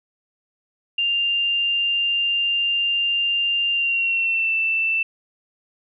sine tone with pitch glide, 2794 to 2663 Hz, F7 to E7, 0 to +17 cents, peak -18 dBFS, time 0.98-5.03 s, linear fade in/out 5 ms, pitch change -83 cents, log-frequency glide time 3.72-4.54 s, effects none

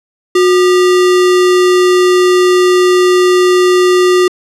sine tone with sample-and-hold, 363.5 Hz, F#4, 31 cents flat, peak -5 dBFS, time 0.35-4.28 s, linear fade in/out 5 ms, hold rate 1575 Hz, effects low-pass 8000 Hz 12 dB/octave

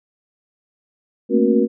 sine tone cluster, 221.1 / 235.1 / 271.6 / 366.6 / 474.8 Hz, A3 / A#3 / C#4 / F#4 / A#4, +9 / +15 / -35 / -16 / +32 cents, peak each -19 dBFS, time 1.29-1.68 s, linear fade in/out 50 ms, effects none

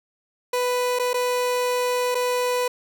30% pulse tone with dropouts, 495.3 Hz, B4, 5 cents sharp, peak -18 dBFS, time 0.53-2.68 s, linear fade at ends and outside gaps 5 ms, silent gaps 0.989-0.995 / 1.133-1.141 / 2.147-2.151 s, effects none

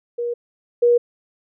sine tone pair in turn, 476.8 / 479.1 Hz, A#4 / A#4, +39 / +47 cents, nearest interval unison, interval 8 cents, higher second, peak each -21 / -11 dBFS, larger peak second, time 0.18-0.34 / 0.82-0.98 s, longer neither, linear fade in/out 10 ms, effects none

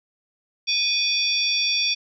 sine tone cluster, 2460 / 3456 / 4606 / 5590 Hz, D#7 / A7 / D8 / F8, -20 / -32 / -34 / +1 cents, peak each -25 dBFS, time 0.67-1.95 s, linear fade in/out 20 ms, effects none

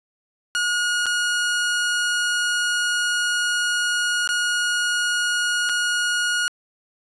sawtooth tone with dropouts, 1442 Hz, F#6, 45 cents flat, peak -16 dBFS, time 0.55-6.48 s, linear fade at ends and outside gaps 0 ms, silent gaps 1.058-1.065 / 4.275-4.29 / 5.691-5.695 s, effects resampled to 24000 Hz + 9-bit

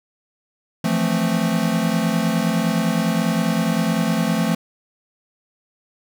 square chord, F major seventh, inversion third, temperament equal, 164.81 / 174.61 / 220 / 261.6 Hz, E3 / F3 / A3 / C4, 0 / 0 / 0 / 0 cents, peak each -26 / -23 / -22 / -27 dBFS, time 0.84-4.55 s, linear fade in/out 5 ms, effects none

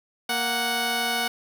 10% pulse tone pair together, 233.1 / 739.3 Hz, A#3 / F#5, 0 / -2 cents, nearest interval octave + minor sixth, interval 1998 cents, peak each -22 / -16 dBFS, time 0.29-1.28 s, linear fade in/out 5 ms, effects none

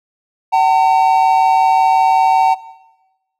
triangle tone pair together, 761 / 906.4 Hz, F#5 / A#5, +48 / -49 cents, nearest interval minor third, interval 303 cents, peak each -10 dBFS, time 0.52-2.55 s, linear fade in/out 20 ms, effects noise-tail reverb RT60 1.0 s tail -18 dB re dry

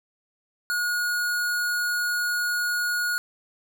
square tone, 1445 Hz, F#6, 41 cents flat, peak -24 dBFS, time 0.7-3.18 s, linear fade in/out 0 ms, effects none

